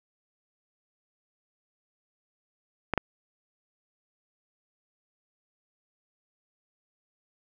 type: clicks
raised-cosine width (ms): 0.5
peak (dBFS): -10 / -8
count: 2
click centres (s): 2.937 / 2.977
effects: none